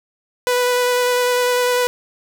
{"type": "tone with vibrato", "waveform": "sawtooth", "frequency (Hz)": 493.9, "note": "B4", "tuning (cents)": 0, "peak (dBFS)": -11, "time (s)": [0.47, 1.87], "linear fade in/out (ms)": 0, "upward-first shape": "square", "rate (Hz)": 10, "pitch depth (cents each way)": 9, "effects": []}